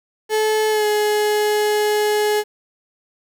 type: tone with pitch glide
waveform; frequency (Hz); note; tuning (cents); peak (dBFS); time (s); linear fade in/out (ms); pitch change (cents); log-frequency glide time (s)
35% pulse; 432.3 to 421; A4 to G#4; -31 to +24; -14; 0.29-2.44; 50; -45; 0.7-0.86
effects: 8-bit